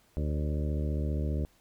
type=harmonic tone with a mistuned harmonic; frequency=75 Hz; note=D2; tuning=37 cents sharp; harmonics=1 / 2 / 3 / 4 / 5 / 6 / 7 / 8; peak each=-29 / -35 / -39 / -41 / -43 / -45 / -46 / -47 dBFS; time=0.17-1.45 s; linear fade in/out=0 ms; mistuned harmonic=7; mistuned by=+41 cents; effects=pink hiss -65 dBFS RMS until 1.6 s